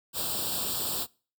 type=noise with comb filter; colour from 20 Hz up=white; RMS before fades=-31 dBFS; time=0.13-1.07 s; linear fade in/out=50 ms; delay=0.24 ms; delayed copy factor=+0.9; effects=noise-tail reverb RT60 0.4 s tail -25 dB re dry + high-pass 60 Hz 12 dB/octave